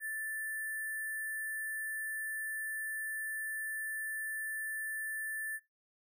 sine tone with sample-and-hold, 1760 Hz, A6, in tune, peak -36 dBFS, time 0-5.6 s, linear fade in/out 50 ms, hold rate 11025 Hz, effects noise-tail reverb RT60 0.2 s tail -17 dB re dry

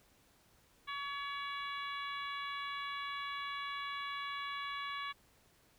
harmonic tone, 565 Hz, C#5, 33 cents sharp, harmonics 2 / 3 / 4 / 5 / 6 / 7, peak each -41 / -46 / -46 / -52 / -48 / -53 dBFS, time 0.87-5.13 s, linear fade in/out 20 ms, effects pink hiss -68 dBFS RMS until 5.78 s

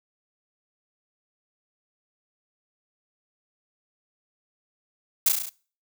blue noise with echo, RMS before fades -18 dBFS, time 5.26-5.29 s, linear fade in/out 5 ms, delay 34 ms, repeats 6, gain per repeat -3 dB, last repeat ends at 5.494 s, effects noise-tail reverb RT60 0.4 s tail -22 dB re dry

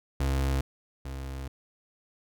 35% pulse tone pair in turn, 67.4 / 66.82 Hz, C#2 / C2, -48 / +37 cents, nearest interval unison, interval 15 cents, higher first, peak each -23 / -33 dBFS, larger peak first, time 0.2-0.61 / 1.05-1.48 s, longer second, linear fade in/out 5 ms, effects none

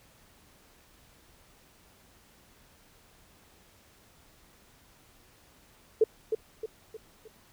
sine tone with echo, 439.8 Hz, A4, 1 cent flat, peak -17 dBFS, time 6.01-6.04 s, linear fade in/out 5 ms, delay 310 ms, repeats 4, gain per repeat -7 dB, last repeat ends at 7.28 s, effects pink hiss -60 dBFS RMS until 7.52 s

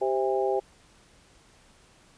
harmonic tone with a mistuned harmonic, 130.81 Hz, C3, in tune, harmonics 3 / 4 / 5 / 6, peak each -26 / -29 / -32 / -30 dBFS, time 0.01-0.6 s, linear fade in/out 10 ms, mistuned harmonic 6, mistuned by +52 cents, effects pink hiss -58 dBFS RMS until 2.17 s + resampled to 22050 Hz

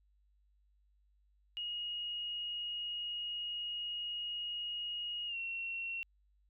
sine tone with pitch glide, 2878 to 2726 Hz, F#7 to F7, -49 to -43 cents, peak -37 dBFS, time 1.57-6.03 s, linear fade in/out 0 ms, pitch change -94 cents, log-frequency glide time 5.27-5.37 s, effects added 50 Hz sine -68 dBFS peak until 6.49 s

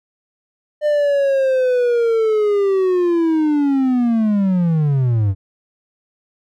triangle linear sweep, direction down, 603 to 92.7 Hz, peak -11 dBFS, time 0.81-5.35 s, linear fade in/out 50 ms, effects none

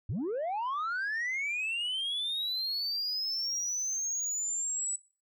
sine linear sweep, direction up, 77.78 to 7920 Hz, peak -28 dBFS, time 0.09-4.96 s, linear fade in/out 5 ms, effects noise-tail reverb RT60 0.4 s tail -22 dB re dry + tanh soft clip ceiling -29 dBFS

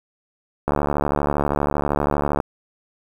click train, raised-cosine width 1 ms, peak -6 dBFS, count 126, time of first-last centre 0.68-2.402 s, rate 72.6 Hz, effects 7-bit

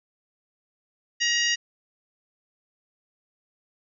harmonic tone, 948 Hz, A#5, 29 cents sharp, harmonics 2 / 3 / 4 / 5 / 6 / 7, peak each -25 / -26 / -34 / -30 / -29 / -34 dBFS, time 1.2-1.56 s, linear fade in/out 20 ms, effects none

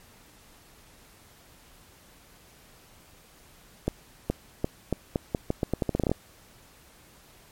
accelerating click train, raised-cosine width 2 ms, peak -11 dBFS, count 17, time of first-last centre 3.88-6.116 s, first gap 420 ms, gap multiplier 0.82, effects pink hiss -55 dBFS RMS until 7.51 s + MP3 64 kbps

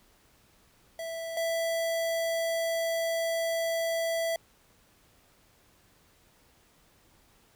square tone pair in turn, 659.3 / 661.8 Hz, E5 / E5, 0 / +7 cents, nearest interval unison, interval 7 cents, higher second, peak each -35 / -28 dBFS, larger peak second, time 0.99-1.37 / 1.37-4.36 s, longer second, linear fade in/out 2 ms, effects pink hiss -63 dBFS RMS until 7.55 s

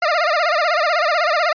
20% pulse tone with vibrato, 650 Hz, E5, 24 cents flat, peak -10 dBFS, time 0.02-1.53 s, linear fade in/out 5 ms, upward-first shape sine, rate 16 Hz, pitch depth 160 cents each way, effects resampled to 11025 Hz

